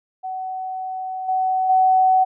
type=tone with level steps; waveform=sine; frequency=751 Hz; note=F#5; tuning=26 cents sharp; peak=-25 / -17 / -12 dBFS; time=0.23-2.25 s; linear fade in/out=20 ms; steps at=1.28 / 1.69 s; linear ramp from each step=10 ms; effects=none